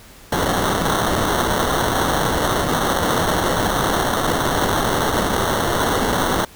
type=noise with sample-and-hold; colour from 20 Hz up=white; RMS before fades=-19 dBFS; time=0.32-6.45 s; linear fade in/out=5 ms; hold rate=2450 Hz; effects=pink hiss -44 dBFS RMS until 6.55 s